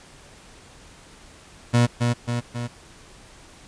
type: tone with echo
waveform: 30% pulse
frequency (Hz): 119.8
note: A#2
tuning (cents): +48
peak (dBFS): -12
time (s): 1.73-1.87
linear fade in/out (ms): 20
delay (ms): 270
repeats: 3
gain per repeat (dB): -4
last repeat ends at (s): 2.68
effects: pink hiss -48 dBFS RMS until 3.67 s + resampled to 22050 Hz